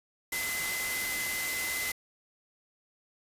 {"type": "tone in noise", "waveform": "sine", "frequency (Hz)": 2039, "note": "C7", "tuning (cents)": -45, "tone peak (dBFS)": -33, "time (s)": [0.32, 1.92], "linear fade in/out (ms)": 5, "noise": "white", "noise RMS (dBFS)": -34, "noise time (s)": [0.32, 1.92], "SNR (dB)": -2, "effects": ["resampled to 32000 Hz"]}